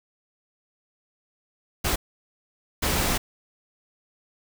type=noise bursts at uneven times; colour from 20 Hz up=pink; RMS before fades=-24 dBFS; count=2; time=1.84-1.96 / 2.82-3.18 s; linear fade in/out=10 ms; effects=none